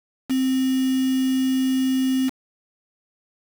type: tone with quantisation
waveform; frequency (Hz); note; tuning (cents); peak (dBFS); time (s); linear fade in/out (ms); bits
sine; 261.6; C4; 0; -18; 0.29-2.3; 20; 5
effects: none